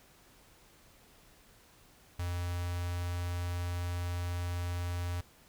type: tone with notch filter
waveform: square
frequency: 88 Hz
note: F2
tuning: 14 cents sharp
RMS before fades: -35 dBFS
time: 2.19-5.21 s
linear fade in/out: 5 ms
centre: 330 Hz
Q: 0.86
effects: pink hiss -61 dBFS RMS until 5.48 s